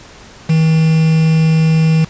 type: tone with quantisation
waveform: triangle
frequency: 159.9 Hz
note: D#3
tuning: 48 cents sharp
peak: -6 dBFS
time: 0.49-2.05 s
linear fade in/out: 10 ms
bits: 4
effects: pink hiss -38 dBFS RMS until 2.09 s + resampled to 16000 Hz